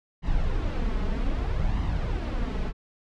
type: noise with flanger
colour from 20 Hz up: brown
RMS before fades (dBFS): -26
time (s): 0.22-2.73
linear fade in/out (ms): 50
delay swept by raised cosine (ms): 1 to 4.7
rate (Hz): 0.63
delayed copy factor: +0.55
effects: low-pass 4000 Hz 12 dB/octave